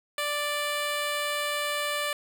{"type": "tone", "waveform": "10% pulse", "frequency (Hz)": 587.3, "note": "D5", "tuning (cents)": 0, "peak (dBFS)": -19, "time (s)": [0.18, 2.13], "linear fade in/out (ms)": 2, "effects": []}